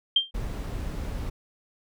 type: tone with exponential decay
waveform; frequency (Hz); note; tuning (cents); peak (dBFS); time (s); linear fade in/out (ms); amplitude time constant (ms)
sine; 3171; G7; +19; -14; 0.16-0.31; 5; 31
type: noise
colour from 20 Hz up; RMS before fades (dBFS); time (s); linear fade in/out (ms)
brown; -32; 0.34-1.3; 10
effects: none